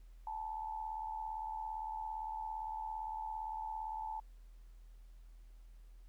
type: tone with amplitude modulation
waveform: sine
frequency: 874 Hz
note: A5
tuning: 12 cents flat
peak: -36 dBFS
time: 0.27-4.2 s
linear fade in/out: 2 ms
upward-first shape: sine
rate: 77.6 Hz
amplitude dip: 65%
effects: added 41 Hz sine -53 dBFS peak until 6.08 s + pink hiss -75 dBFS RMS until 6.08 s